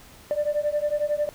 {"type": "beating tone pair", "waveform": "sine", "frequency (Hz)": [587.3, 598.3], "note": ["D5", "D5"], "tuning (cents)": [0, 32], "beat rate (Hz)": 11, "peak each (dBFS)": -24, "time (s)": [0.31, 1.29], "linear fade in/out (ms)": 0, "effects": ["tanh soft clip ceiling -17 dBFS", "pink hiss -49 dBFS RMS until 1.34 s"]}